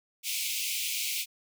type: high-pass noise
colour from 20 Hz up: pink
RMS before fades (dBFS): -32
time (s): 0.23-1.26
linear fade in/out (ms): 50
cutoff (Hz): 2200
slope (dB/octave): 96
effects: none